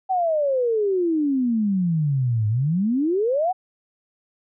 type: exponential two-way sweep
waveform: sine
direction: down then up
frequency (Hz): 771 to 103.83 to 771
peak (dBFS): -18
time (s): 0.09-3.53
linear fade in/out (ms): 20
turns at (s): 2.48
effects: none